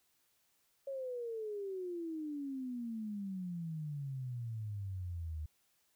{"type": "exponential sweep", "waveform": "sine", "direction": "down", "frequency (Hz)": [554.4, 75.3], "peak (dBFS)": -38, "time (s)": [0.87, 5.46], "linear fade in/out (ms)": 5, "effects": ["white hiss -75 dBFS RMS until 5.95 s"]}